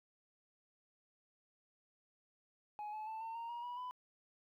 sine tone with pitch steps, 839 / 860.1 / 881.7 / 903.9 / 926.6 / 949.9 / 973.8 / 998.3 Hz, G#5 / A5 / A5 / A5 / A#5 / A#5 / B5 / B5, +17 / -40 / +3 / +46 / -11 / +32 / -25 / +18 cents, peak -39 dBFS, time 2.79-3.91 s, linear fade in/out 0 ms, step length 140 ms, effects tanh soft clip ceiling -41 dBFS + 13-bit

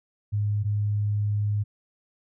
sine tone pair in turn, 103.83 / 103.83 Hz, G#2 / G#2, 0 / 0 cents, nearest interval unison, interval 0 cents, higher neither, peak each -22 dBFS, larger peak neither, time 0.32-0.64 / 0.64-1.64 s, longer second, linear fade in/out 20 ms, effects none

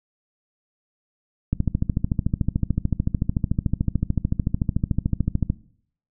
click train, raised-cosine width 5 ms, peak -8 dBFS, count 55, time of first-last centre 1.53-5.501 s, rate 13.6 Hz, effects noise-tail reverb RT60 0.6 s tail -19 dB re dry

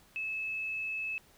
sine tone, 2600 Hz, E7, 24 cents flat, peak -33 dBFS, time 0.16-1.18 s, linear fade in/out 0 ms, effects pink hiss -62 dBFS RMS until 1.37 s

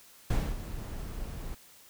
brown noise with ADSR envelope, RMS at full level -25 dBFS, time 0.3-1.55 s, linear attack 6 ms, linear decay 250 ms, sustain -13 dB, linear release 9 ms, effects white hiss -56 dBFS RMS until 1.89 s

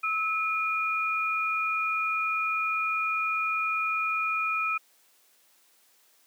sine tone pair together, 1300 / 2435 Hz, E6 / D#7, -24 / -38 cents, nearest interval major seventh, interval 1086 cents, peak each -28 dBFS, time 0.03-4.78 s, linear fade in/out 10 ms, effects white hiss -63 dBFS RMS until 6.26 s + high-pass 300 Hz 12 dB/octave

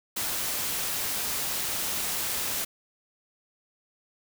white noise, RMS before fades -30 dBFS, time 0.16-2.65 s, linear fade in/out 10 ms, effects none

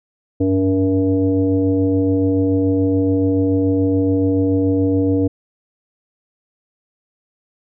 sine tone with frequency modulation, 285.5 Hz, D4, 49 cents flat, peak -13 dBFS, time 0.4-5.28 s, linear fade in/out 10 ms, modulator 188 Hz, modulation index 1, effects none

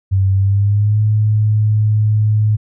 sine tone with pitch glide, 96.4 to 106.96 Hz, G2 to A2, -28 to -49 cents, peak -10 dBFS, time 0.11-2.57 s, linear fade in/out 20 ms, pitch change +179 cents, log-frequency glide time 0.33-1.01 s, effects none

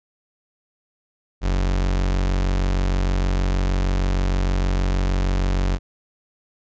40% pulse tone, 46.43 Hz, F#1, 7 cents sharp, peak -17 dBFS, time 1.41-5.79 s, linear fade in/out 50 ms, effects resampled to 16000 Hz

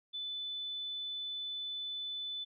sine tone, 3500 Hz, A7, 10 cents flat, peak -37 dBFS, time 0.13-2.45 s, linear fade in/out 20 ms, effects none

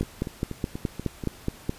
two click trains, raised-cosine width 3 ms, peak -12 / -19 dBFS, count 9 / 6, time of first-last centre 0.01-1.694 / 0.03-1.238 s, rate 4.75 / 4.14 Hz, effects pink hiss -48 dBFS RMS until 1.78 s + resampled to 32000 Hz

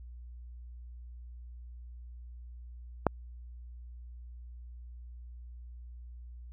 click, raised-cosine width 1 ms, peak -9 dBFS, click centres 3.067 s, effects added 60 Hz sine -44 dBFS peak until 6.52 s

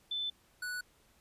sine / square tone pair in turn, 3520 / 1477.2 Hz, A7 / F#6, 0 / -3 cents, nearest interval octave + minor third, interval 1503 cents, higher first, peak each -33 / -37 dBFS, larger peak first, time 0.11-0.3 / 0.62-0.81 s, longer neither, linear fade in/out 5 ms, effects pink hiss -67 dBFS RMS until 1.2 s + resampled to 32000 Hz

